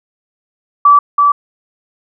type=tone with echo; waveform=sine; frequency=1155 Hz; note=D6; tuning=29 cents flat; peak=-3 dBFS; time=0.85-0.99 s; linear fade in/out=5 ms; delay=330 ms; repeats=1; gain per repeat=-3 dB; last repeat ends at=1.32 s; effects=none